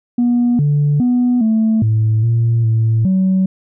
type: tone with pitch steps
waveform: sine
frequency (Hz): 241.4 / 145.9 / 246.1 / 220.7 / 109.7 / 115.7 / 112.2 / 188.7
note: B3 / D3 / B3 / A3 / A2 / A#2 / A2 / F#3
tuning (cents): -39 / -11 / -6 / +5 / -5 / -13 / +34 / +34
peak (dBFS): -9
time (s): 0.18-3.46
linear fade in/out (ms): 5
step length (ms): 410
effects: tanh soft clip ceiling -8 dBFS